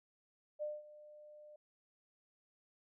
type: tone with ADSR envelope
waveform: sine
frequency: 600 Hz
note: D5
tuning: 37 cents sharp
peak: -36 dBFS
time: 0.59-1.56 s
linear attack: 33 ms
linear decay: 200 ms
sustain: -18 dB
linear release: 4 ms
effects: none